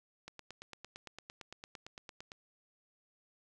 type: click train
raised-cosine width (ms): 0.2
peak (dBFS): -29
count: 19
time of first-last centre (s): 0.28-2.319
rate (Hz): 8.83
effects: none